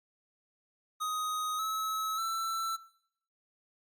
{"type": "tone with pitch steps", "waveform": "square", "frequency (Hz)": [1252, 1292.4, 1334.1], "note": ["D#6", "E6", "E6"], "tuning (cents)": [10, -35, 20], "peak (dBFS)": -32, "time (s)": [1, 2.77], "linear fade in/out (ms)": 20, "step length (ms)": 590, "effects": ["noise-tail reverb RT60 0.7 s tail -19 dB re dry", "Opus 48 kbps"]}